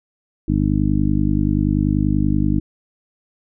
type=harmonic tone; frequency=50.4 Hz; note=G1; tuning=49 cents sharp; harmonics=1 / 2 / 3 / 4 / 5 / 6; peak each=-22 / -22 / -22 / -22 / -22 / -22 dBFS; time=0.48-2.6 s; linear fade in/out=5 ms; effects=none